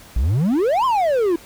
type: exponential two-way sweep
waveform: triangle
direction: up then down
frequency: 51.91 to 1079 to 322.2 Hz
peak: -13 dBFS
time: 0.16-1.36 s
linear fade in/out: 5 ms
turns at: 0.85 s
effects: pink hiss -44 dBFS RMS until 1.45 s